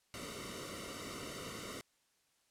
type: noise with comb filter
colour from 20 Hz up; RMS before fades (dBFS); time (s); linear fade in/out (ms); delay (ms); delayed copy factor
pink; -45; 0.14-1.81; 0; 1.2; -1
effects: white hiss -75 dBFS RMS until 2.5 s + low-pass 10000 Hz 12 dB/octave